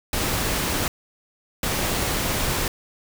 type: noise bursts at uneven times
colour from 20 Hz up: pink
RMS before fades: -24 dBFS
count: 2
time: 0.13-0.88 / 1.63-2.68 s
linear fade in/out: 2 ms
effects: none